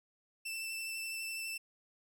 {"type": "tone with vibrato", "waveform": "sawtooth", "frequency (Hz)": 2664, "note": "E7", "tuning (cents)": 18, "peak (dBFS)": -35, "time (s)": [0.45, 1.58], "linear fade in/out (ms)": 10, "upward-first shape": "triangle", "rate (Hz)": 12, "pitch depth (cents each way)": 19, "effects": []}